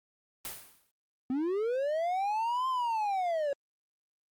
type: noise with exponential decay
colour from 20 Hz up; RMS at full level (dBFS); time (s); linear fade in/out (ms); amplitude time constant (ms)
white; -36; 0.45-0.91; 0; 100
type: linear two-way sweep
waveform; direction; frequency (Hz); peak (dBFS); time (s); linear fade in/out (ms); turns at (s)
triangle; up then down; 246.9 to 1052 to 548; -26; 1.3-3.53; 2; 2.68
effects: Opus 32 kbps